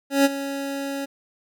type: tone with ADSR envelope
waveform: 25% pulse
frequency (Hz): 277.2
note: C#4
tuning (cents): 0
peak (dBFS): -9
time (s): 0.1-1.06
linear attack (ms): 150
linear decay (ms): 29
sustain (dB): -14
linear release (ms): 17
effects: none